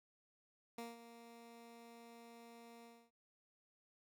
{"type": "tone with ADSR envelope", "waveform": "15% pulse", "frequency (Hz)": 233.2, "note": "A#3", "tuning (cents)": 1, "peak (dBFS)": -38, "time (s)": [0.78, 3.11], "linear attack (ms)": 3, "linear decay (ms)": 180, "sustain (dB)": -12, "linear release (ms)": 270, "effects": []}